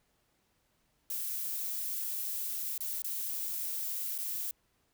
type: noise with dropouts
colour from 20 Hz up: violet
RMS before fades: -36 dBFS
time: 1.1-4.51 s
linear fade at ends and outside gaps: 2 ms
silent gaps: 2.779-2.805 / 3.021-3.044 / 4.18-4.185 s
effects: pink hiss -74 dBFS RMS until 4.93 s